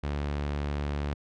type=tone; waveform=sawtooth; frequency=72.4 Hz; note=D2; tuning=24 cents flat; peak=-25 dBFS; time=0.03-1.14 s; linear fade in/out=10 ms; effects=low-pass 4000 Hz 12 dB/octave